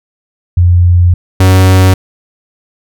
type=tone pair in turn; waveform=sine / 45% pulse; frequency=88.1 / 93.74 Hz; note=F2 / F#2; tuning=+16 / +23 cents; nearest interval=minor second; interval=107 cents; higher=second; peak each=-3 dBFS; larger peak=neither; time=0.57-1.14 / 1.4-1.94 s; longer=first; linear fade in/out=5 ms; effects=none